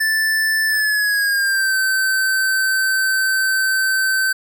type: tone with pitch glide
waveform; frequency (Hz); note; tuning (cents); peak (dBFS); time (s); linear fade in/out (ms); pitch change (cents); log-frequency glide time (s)
square; 1760 to 1541; A6 to G6; 0 to -30; -16; 0-4.33; 10; -230; 0.67-1.76
effects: none